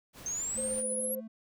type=noise; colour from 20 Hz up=pink; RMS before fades=-49 dBFS; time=0.13-0.84 s; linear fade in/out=50 ms
type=linear sweep; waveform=sine; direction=up; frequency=6260 to 11440 Hz; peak=-32 dBFS; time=0.26-1.15 s; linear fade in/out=2 ms
type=tone with vibrato; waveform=triangle; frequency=218.6 Hz; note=A3; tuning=11 cents flat; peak=-39 dBFS; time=0.55-1.28 s; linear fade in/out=10 ms; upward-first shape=sine; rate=4.7 Hz; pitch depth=27 cents each way
type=tone with tremolo; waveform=sine; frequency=521 Hz; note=C5; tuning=7 cents flat; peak=-33 dBFS; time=0.57-1.21 s; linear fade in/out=20 ms; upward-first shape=sine; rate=15 Hz; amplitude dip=40%
effects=none